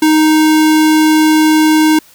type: tone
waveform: square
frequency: 311.1 Hz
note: D#4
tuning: in tune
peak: -7 dBFS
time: 0.02-1.99 s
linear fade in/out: 5 ms
effects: white hiss -44 dBFS RMS until 2.14 s